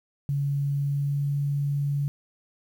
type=tone with pitch glide; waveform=sine; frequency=141.2 to 142.43 Hz; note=C#3 to C#3; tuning=+32 to +47 cents; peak=-23 dBFS; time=0.29-2.08 s; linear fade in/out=0 ms; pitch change=+15 cents; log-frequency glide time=0.64-1.36 s; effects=9-bit